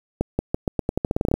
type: accelerating click train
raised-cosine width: 2 ms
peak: -7 dBFS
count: 15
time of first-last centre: 0.21-1.34 s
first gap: 180 ms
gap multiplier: 0.86
effects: 7-bit